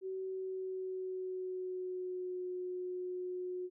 sine tone with pitch glide, 378.6 to 363.4 Hz, F#4 to F#4, +40 to -31 cents, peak -37 dBFS, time 0.01-3.7 s, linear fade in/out 50 ms, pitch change -71 cents, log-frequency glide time 0.23-2.46 s, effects none

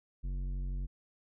triangle tone with tanh clipping, 46.17 Hz, F#1, 3 cents flat, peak -35 dBFS, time 0.23-0.87 s, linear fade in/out 20 ms, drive 15 dB, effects none

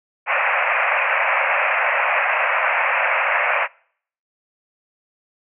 white band-pass noise, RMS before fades -19 dBFS, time 0.26-3.68 s, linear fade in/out 50 ms, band 520 to 2600 Hz, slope 96 dB/octave, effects noise-tail reverb RT60 0.6 s tail -26 dB re dry

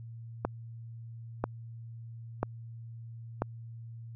click train, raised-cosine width 1 ms, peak -14 dBFS, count 4, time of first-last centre 0.45-3.42 s, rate 1.01 Hz, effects added 115 Hz sine -42 dBFS peak until 4.15 s

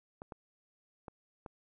clicks, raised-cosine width 1 ms, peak -30 dBFS, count 4, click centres 0.219 / 0.322 / 1.082 / 1.462 s, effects none

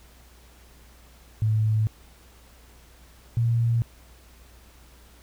sine tone pair in turn, 108.8 / 116.59 Hz, A2 / A#2, -19 / +1 cents, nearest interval minor second, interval 120 cents, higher second, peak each -19 dBFS, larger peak neither, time 1.42-1.87 / 3.37-3.82 s, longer neither, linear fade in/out 0 ms, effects added 60 Hz sine -51 dBFS peak until 5.22 s + pink hiss -55 dBFS RMS until 5.22 s

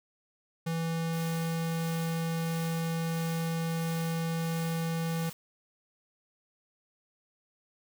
square tone, 164.81 Hz, E3, in tune, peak -30 dBFS, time 0.66-5.3 s, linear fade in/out 10 ms
white noise with tremolo, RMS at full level -46 dBFS, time 1.13-5.33 s, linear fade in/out 2 ms, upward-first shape sine, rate 1.5 Hz, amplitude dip 45%
effects none

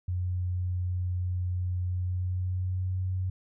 sine tone with pitch glide, 90.3 to 92.73 Hz, F#2 to F#2, -42 to +4 cents, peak -27 dBFS, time 0.08-3.3 s, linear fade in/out 5 ms, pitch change +46 cents, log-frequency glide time 1.9-2.99 s, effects none

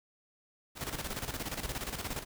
pink noise with tremolo, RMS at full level -36 dBFS, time 0.75-2.25 s, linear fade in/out 50 ms, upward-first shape square, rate 17 Hz, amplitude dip 65%, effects none

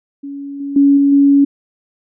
sine tone with level steps, 280.7 Hz, C#4, 22 cents sharp, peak -24 / -20 / -6 / -8 / -6 dBFS, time 0.23-1.45 s, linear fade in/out 10 ms, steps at 0.6 / 0.76 / 0.97 / 1.12 s, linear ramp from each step 5 ms, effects none

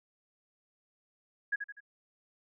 sine tone with echo, 1661.2 Hz, G#6, in tune, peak -27 dBFS, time 1.52-1.56 s, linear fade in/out 10 ms, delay 82 ms, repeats 3, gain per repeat -7 dB, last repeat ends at 1.806 s, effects none

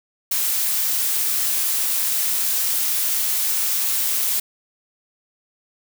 blue noise, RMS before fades -21 dBFS, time 0.31-4.4 s, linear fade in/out 5 ms, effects none

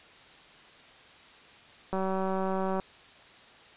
click train, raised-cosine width 1 ms, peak -18 dBFS, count 166, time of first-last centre 1.93-2.798 s, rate 190 Hz, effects white hiss -53 dBFS RMS until 3.76 s + resampled to 8000 Hz

